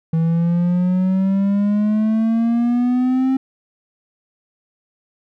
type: exponential sweep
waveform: triangle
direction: up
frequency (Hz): 161.7 to 265.9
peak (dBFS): -12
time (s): 0.13-3.37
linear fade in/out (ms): 5
effects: none